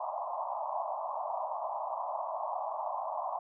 pink band-pass noise, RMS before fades -36 dBFS, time 0-3.39 s, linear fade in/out 5 ms, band 610 to 1100 Hz, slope 96 dB/octave, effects none

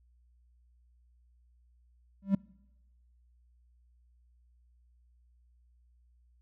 triangle tone with exponential growth, 196 Hz, G3, in tune, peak -17 dBFS, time 2.22-2.35 s, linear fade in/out 5 ms, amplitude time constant 27 ms, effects noise-tail reverb RT60 1.0 s tail -25 dB re dry + added 60 Hz sine -62 dBFS peak until 6.41 s

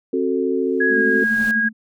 sine chord, F# diminished, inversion second, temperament just, 266.4 / 370 / 444 Hz, C4 / F#4 / A4, +31 / 0 / +16 cents, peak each -22 / -21 / -22 dBFS, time 0.13-1.24 s, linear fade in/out 5 ms
pink noise with exponential growth, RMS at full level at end -34 dBFS, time 0.54-1.51 s, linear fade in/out 0 ms, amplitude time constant 210 ms
sine tone with pitch glide, 1668 to 1639.3 Hz, G#6 to G#6, +7 to -23 cents, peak -16 dBFS, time 0.8-1.69 s, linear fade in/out 10 ms, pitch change -30 cents, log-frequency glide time 0.9-0.97 s
sine tone with tremolo, 220 Hz, A3, in tune, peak -20 dBFS, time 0.89-1.73 s, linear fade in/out 50 ms, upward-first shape sine, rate 12 Hz, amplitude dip 70%
effects none

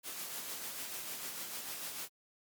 white noise with tremolo, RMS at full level -41 dBFS, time 0.03-2.09 s, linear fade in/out 50 ms, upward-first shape sine, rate 6.7 Hz, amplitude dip 35%, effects high-pass 150 Hz 12 dB/octave + Opus 48 kbps

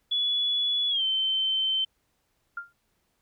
sine tone with pitch glide, 3410 to 3091 Hz, G#7 to G7, +45 to -25 cents, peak -23 dBFS, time 0.11-1.85 s, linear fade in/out 10 ms, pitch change -170 cents, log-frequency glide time 0.89-1.03 s
sine tone with exponential decay, 1396.9 Hz, F6, in tune, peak -28 dBFS, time 2.57-2.73 s, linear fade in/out 5 ms, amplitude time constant 33 ms
effects pink hiss -73 dBFS RMS until 3.21 s

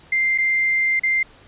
sine tone with dropouts, 2093 Hz, C7, in tune, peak -16 dBFS, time 0.12-1.23 s, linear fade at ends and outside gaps 5 ms, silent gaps 0.378-0.383 / 0.996-1.034 s, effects pink hiss -49 dBFS RMS until 1.47 s + resampled to 8000 Hz

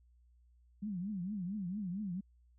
sine tone with vibrato, 192.8 Hz, G3, 28 cents flat, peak -36 dBFS, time 0.82-2.21 s, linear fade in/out 10 ms, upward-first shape triangle, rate 4.4 Hz, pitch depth 230 cents each way, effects added 60 Hz sine -63 dBFS peak until 2.58 s

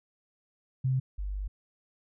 sine tone pair in turn, 130.8 / 49.09 Hz, C3 / G1, 0 / +3 cents, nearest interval octave + perfect fourth, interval 1697 cents, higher first, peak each -24 / -31 dBFS, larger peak first, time 0.84-1 / 1.18-1.48 s, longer second, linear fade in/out 10 ms, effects none

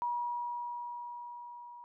sine tone with level ramp, 961 Hz, B5, 48 cents flat, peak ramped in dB -30 to -47 dBFS, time 0.02-1.84 s, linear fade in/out 0 ms, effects none

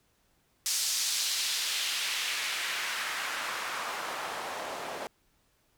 white noise with band-pass filter sweep, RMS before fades -33 dBFS, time 0.66-5.07 s, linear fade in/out 0 ms, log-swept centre 6000 to 570 Hz, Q 1.2, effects pink hiss -70 dBFS RMS until 5.77 s

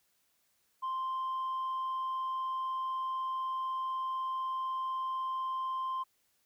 sine tone, 1046 Hz, C6, 1 cent flat, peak -30 dBFS, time 0.82-6.04 s, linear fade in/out 20 ms, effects tanh soft clip ceiling -31 dBFS + white hiss -74 dBFS RMS until 6.45 s

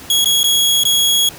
sawtooth tone with dropouts, 3325 Hz, G#7, 1 cent sharp, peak -8 dBFS, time 0.1-1.29 s, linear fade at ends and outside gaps 2 ms, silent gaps 0.245-0.257 / 0.432-0.441 / 0.836-0.852 s, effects pink hiss -35 dBFS RMS until 1.38 s + high-pass 60 Hz 12 dB/octave

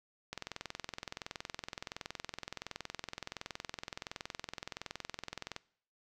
click train, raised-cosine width 0.2 ms, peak -22 dBFS, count 113, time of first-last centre 0.33-5.564 s, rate 21.4 Hz, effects noise-tail reverb RT60 0.6 s tail -22 dB re dry

